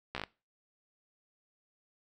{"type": "slowing click train", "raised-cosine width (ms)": 0.3, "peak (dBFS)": -20, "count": 6, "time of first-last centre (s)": [0.15, 0.237], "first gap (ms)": 14, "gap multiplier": 1.11, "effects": ["noise-tail reverb RT60 0.3 s tail -21 dB re dry"]}